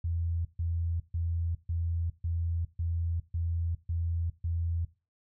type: tone bursts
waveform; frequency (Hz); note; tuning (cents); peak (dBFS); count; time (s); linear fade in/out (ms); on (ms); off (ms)
sine; 84.2; E2; +37; -28; 9; 0.04-4.85; 5; 410; 140
effects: noise-tail reverb RT60 0.3 s tail -18 dB re dry